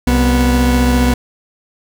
40% pulse tone pair together, 65.1 / 245.6 Hz, C2 / B3, -8 / -9 cents, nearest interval octave + major seventh, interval 2299 cents, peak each -12 dBFS, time 0.07-1.14 s, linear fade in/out 5 ms, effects none

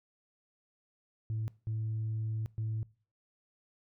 sine tone bursts at uneven times, 110 Hz, A2, in tune, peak -30 dBFS, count 3, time 1.3-1.48 / 1.67-2.46 / 2.58-2.83 s, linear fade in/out 0 ms, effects noise-tail reverb RT60 0.4 s tail -23 dB re dry + tanh soft clip ceiling -29 dBFS

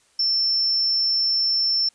sine tone, 5370 Hz, E8, 31 cents sharp, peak -18 dBFS, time 0.19-1.89 s, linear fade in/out 5 ms, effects white hiss -60 dBFS RMS until 1.94 s + resampled to 22050 Hz

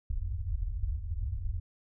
white low-pass noise, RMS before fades -33 dBFS, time 0.1-1.6 s, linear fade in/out 5 ms, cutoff 100 Hz, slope 96 dB/octave, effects none

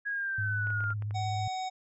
sine exponential sweep, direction down, 1661.2 to 1389 Hz, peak -30 dBFS, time 0.05-0.94 s, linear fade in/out 20 ms
sine tone with vibrato, 104.6 Hz, G#2, 13 cents sharp, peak -31 dBFS, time 0.38-1.48 s, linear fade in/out 5 ms, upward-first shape triangle, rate 16 Hz, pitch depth 51 cents each way
clicks, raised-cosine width 0.5 ms, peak -32 dBFS, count 7, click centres 0.671 / 0.704 / 0.806 / 0.84 / 0.905 / 1.023 / 1.109 s
harmonic tone, 749 Hz, F#5, 21 cents sharp, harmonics 1 / 3 / 5 / 7 / 9 / 10, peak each -32 / -46 / -44 / -49 / -53 / -57 dBFS, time 1.14-1.7 s, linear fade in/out 20 ms
effects none

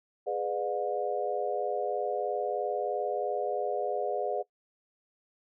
sine chord, G# diminished seventh, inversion none, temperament just, 415.3 / 498.4 / 598 / 717.6 Hz, G#4 / B4 / D5 / F5, 0 / +16 / +31 / +47 cents, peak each -34 dBFS, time 0.26-4.43 s, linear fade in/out 20 ms, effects noise-tail reverb RT60 0.1 s tail -21 dB re dry

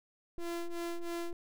square ring-modulated tone, 170.4 Hz, F3, 42 cents flat, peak -33 dBFS, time 0.38-1.33 s, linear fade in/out 2 ms, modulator 172 Hz, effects none

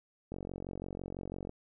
click train, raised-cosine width 2 ms, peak -27 dBFS, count 55, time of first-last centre 0.32-1.494 s, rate 46 Hz, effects none

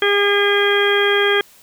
harmonic tone, 405.4 Hz, G#4, 42 cents flat, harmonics 1 / 2 / 3 / 4 / 5 / 6 / 8, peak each -16 / -27 / -24 / -19 / -23 / -27 / -21 dBFS, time 0.02-1.41 s, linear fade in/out 2 ms, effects white hiss -48 dBFS RMS until 1.62 s

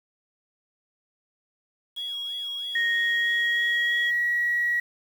sine tone with vibrato, 3322 Hz, G#7, in tune, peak -29 dBFS, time 1.96-4.11 s, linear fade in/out 20 ms, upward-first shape sine, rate 3.1 Hz, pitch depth 10 cents each way
sine tone with pitch glide, 1864.7 to 1916 Hz, A#6 to A#6, 0 to +47 cents, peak -21 dBFS, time 2.75-4.8 s, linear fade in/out 5 ms, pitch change +47 cents, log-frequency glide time 2.95-4.21 s
effects tanh soft clip ceiling -14 dBFS + 8-bit

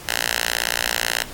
5% pulse tone with high-pass filter, 58.27 Hz, A#1, in tune, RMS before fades -23 dBFS, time 0.07-1.24 s, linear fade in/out 20 ms, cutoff 1500 Hz, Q 0.67, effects pink hiss -38 dBFS RMS until 1.33 s + AAC 64 kbps

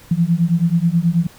sine beating tone pair, 164.81 / 174.11 Hz, E3 / F3, 0 / -5 cents, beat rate 9.3 Hz, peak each -16 dBFS, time 0.11-1.27 s, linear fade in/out 5 ms, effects pink hiss -45 dBFS RMS until 1.38 s

